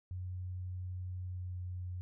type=tone with pitch glide; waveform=sine; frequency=91.2 to 90.36 Hz; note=F#2 to F#2; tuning=-24 to -40 cents; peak=-38 dBFS; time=0.11-2.01 s; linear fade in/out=0 ms; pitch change=-16 cents; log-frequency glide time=1.24-1.55 s; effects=none